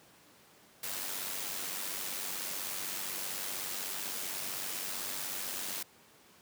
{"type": "noise with amplitude modulation", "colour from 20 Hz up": "white", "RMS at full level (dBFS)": -36, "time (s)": [0.83, 5.83], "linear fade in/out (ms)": 5, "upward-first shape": "sine", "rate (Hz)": 95.8, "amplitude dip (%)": 45, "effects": ["pink hiss -60 dBFS RMS until 6.41 s", "high-pass 150 Hz 12 dB/octave"]}